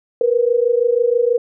sine tone pair together, 467.7 / 493.9 Hz, A#4 / B4, +6 / 0 cents, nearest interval minor second, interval 94 cents, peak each -15 / -16 dBFS, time 0.21-1.38 s, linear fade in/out 2 ms, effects none

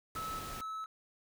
pink noise, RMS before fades -45 dBFS, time 0.15-0.61 s, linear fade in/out 2 ms
triangle tone with tremolo, 1300 Hz, E6, 24 cents flat, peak -36 dBFS, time 0.16-0.86 s, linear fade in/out 2 ms, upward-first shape square, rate 2.2 Hz, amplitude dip 50%
effects none

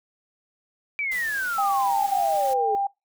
sine exponential sweep, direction down, 2349 to 415.3 Hz, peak -24 dBFS, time 0.99-2.75 s, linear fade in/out 0 ms
white noise, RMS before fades -39 dBFS, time 1.11-2.54 s, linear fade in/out 10 ms
sine tone, 795 Hz, G5, 24 cents sharp, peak -21 dBFS, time 1.58-2.87 s, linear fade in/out 5 ms
effects noise-tail reverb RT60 0.2 s tail -23 dB re dry

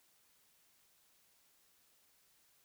silence, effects white hiss -71 dBFS RMS until 2.64 s

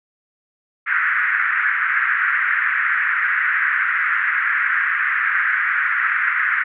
pink band-pass noise, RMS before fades -19 dBFS, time 0.86-6.64 s, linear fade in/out 20 ms, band 1400 to 2000 Hz, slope 48 dB/octave, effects none

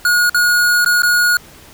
square tone with dropouts, 1444 Hz, F#6, 43 cents flat, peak -11 dBFS, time 0.05-1.37 s, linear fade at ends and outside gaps 2 ms, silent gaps 0.296-0.345 / 0.847-0.86 / 1.021-1.032 s, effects pink hiss -41 dBFS RMS until 1.73 s

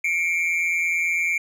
triangle tone pair together, 2173 / 2342 Hz, C#7 / D7, -35 / -5 cents, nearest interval minor second, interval 130 cents, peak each -23 / -20 dBFS, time 0.04-1.38 s, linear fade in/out 5 ms, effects none

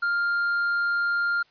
triangle tone, 1400 Hz, F6, 4 cents sharp, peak -20 dBFS, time 0.02-1.43 s, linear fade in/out 10 ms, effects white hiss -61 dBFS RMS until 1.5 s + resampled to 11025 Hz

